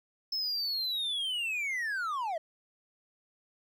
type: linear sweep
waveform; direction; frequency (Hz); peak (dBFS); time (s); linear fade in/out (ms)
triangle; down; 5274 to 614; -29; 0.32-2.38; 5
effects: none